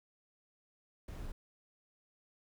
brown noise with sample-and-hold, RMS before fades -43 dBFS, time 1.08-1.32 s, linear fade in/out 5 ms, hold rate 8820 Hz, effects none

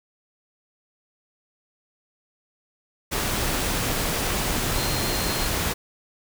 sine tone in noise, 4186 Hz, C8, in tune, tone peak -33 dBFS, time 4.76-5.48 s, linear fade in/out 20 ms, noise pink, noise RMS -25 dBFS, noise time 3.11-5.74 s, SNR -11 dB, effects none

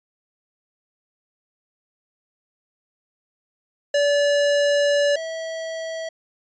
square tone pair in turn, 576 / 649.7 Hz, D5 / E5, -34 / -25 cents, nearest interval major second, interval 209 cents, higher second, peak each -17 / -28 dBFS, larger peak first, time 3.94-5.16 / 5.16-6.09 s, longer first, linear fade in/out 5 ms, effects resampled to 16000 Hz

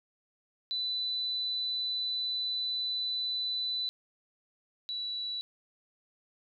sine tone pair in turn, 3991 / 3938 Hz, B7 / B7, +17 / -6 cents, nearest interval unison, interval 23 cents, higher first, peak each -30 / -33 dBFS, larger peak first, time 0.71-3.89 / 4.89-5.41 s, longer first, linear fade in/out 0 ms, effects none

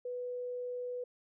sine tone, 493.9 Hz, B4, in tune, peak -36 dBFS, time 0.05-1.04 s, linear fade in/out 5 ms, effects none

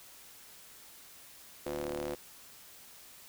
sawtooth ring-modulated tone, 74.7 Hz, D2, 30 cents sharp, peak -28 dBFS, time 1.66-2.15 s, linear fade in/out 5 ms, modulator 430 Hz, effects white hiss -54 dBFS RMS until 3.28 s

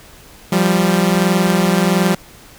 sawtooth tone pair together, 174.6 / 195.98 Hz, F3 / G3, 0 / 0 cents, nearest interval major second, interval 200 cents, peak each -11 dBFS, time 0.52-2.15 s, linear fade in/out 5 ms, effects pink hiss -42 dBFS RMS until 2.58 s

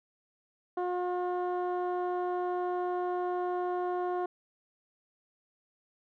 15% pulse tone with low-pass filter, 358.7 Hz, F4, 46 cents sharp, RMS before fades -32 dBFS, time 0.77-4.26 s, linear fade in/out 5 ms, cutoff 770 Hz, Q 0.85, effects none

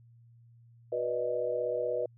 sine tone cluster, 368.2 / 488.7 / 590 / 626 Hz, F#4 / B4 / D5 / D#5, -8 / -18 / +8 / +10 cents, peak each -39 / -31 / -38 / -34 dBFS, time 0.92-2.06 s, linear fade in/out 5 ms, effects added 117 Hz sine -55 dBFS peak until 2.17 s

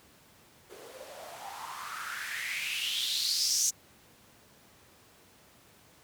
blue noise with band-pass filter sweep, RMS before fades -34 dBFS, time 0.69-3.71 s, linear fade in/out 20 ms, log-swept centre 390 to 6500 Hz, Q 5.7, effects pink hiss -59 dBFS RMS until 6.03 s + high-pass 80 Hz 12 dB/octave

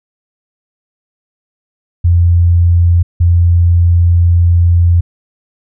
sine tone pair in turn, 86.3 / 86.3 Hz, F2 / F2, -20 / -20 cents, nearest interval unison, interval 0 cents, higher neither, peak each -5 dBFS, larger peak neither, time 2.04-3.03 / 3.2-5.01 s, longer second, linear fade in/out 10 ms, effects none

